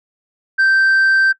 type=tone; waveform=sine; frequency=1562 Hz; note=G6; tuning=7 cents flat; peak=-7 dBFS; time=0.58-1.33 s; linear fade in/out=20 ms; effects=noise-tail reverb RT60 0.1 s tail -18 dB re dry + tanh soft clip ceiling -9 dBFS